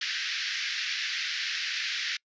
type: band-pass noise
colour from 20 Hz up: pink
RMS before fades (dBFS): -32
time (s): 0.01-2.17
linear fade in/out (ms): 5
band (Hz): 1600 to 5600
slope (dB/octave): 48
effects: noise-tail reverb RT60 0.1 s tail -26 dB re dry + resampled to 16000 Hz